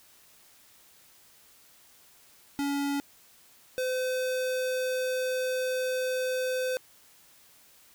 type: tone pair in turn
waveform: square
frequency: 282.4 / 511.1 Hz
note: C#4 / C5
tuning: +32 / -41 cents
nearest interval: minor seventh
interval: 1027 cents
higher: second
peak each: -28 dBFS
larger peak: neither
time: 2.59-3 / 3.78-6.77 s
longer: second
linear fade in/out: 0 ms
effects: white hiss -58 dBFS RMS until 7.94 s